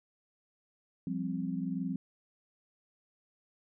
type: chord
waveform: sine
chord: F suspended second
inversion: none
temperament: equal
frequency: 174.61 / 196 / 261.6 Hz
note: F3 / G3 / C4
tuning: 0 / 0 / 0 cents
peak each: -36 / -37 / -36 dBFS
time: 1.07-1.96 s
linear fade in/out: 2 ms
effects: none